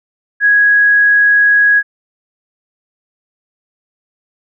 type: tone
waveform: sine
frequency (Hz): 1661.2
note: G#6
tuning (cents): 0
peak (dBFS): -6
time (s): 0.4-1.83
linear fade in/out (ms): 50
effects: none